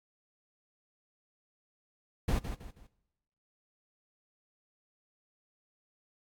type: noise with echo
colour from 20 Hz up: brown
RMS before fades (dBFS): -28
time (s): 2.28-2.39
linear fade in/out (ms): 5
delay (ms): 160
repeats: 3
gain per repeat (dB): -9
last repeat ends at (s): 2.87
effects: noise-tail reverb RT60 1.0 s tail -21 dB re dry + AAC 64 kbps